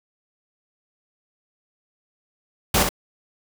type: noise with echo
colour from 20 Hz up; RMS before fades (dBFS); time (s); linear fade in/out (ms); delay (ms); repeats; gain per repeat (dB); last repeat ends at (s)
pink; -18; 2.74-2.83; 5; 61; 1; -5; 2.891
effects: none